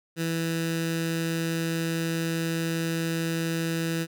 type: tone with notch filter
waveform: 15% pulse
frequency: 164.81 Hz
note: E3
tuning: in tune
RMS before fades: -28 dBFS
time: 0.16-4.07 s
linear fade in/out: 50 ms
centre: 730 Hz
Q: 0.86
effects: none